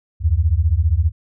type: beating tone pair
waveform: sine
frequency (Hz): 73.42 / 88.42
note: D2 / F2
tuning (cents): 0 / +22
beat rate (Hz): 15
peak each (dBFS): -16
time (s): 0.2-1.12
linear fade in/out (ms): 50
effects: none

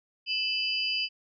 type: tone cluster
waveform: sine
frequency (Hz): 2625 / 3003 / 4854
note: E7 / F#7 / D#8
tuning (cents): -8 / +25 / -44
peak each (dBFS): -31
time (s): 0.26-1.09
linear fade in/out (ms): 50
effects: none

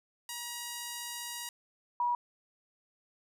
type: tone pair in turn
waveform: 5% pulse / sine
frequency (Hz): 955 / 965.5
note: A#5 / B5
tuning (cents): +42 / -39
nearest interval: unison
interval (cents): 19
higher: second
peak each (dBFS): -26 / -27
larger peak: first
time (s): 0.29-1.49 / 2-2.15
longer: first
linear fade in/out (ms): 2
effects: none

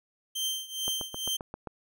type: tone with tremolo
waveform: sawtooth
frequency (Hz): 3136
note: G7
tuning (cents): 0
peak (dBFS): -24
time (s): 0.35-1.37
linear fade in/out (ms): 10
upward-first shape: triangle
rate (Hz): 2.3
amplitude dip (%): 90
type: click train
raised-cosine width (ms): 1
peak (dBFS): -23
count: 7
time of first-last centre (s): 0.88-1.673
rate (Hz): 7.57
effects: none

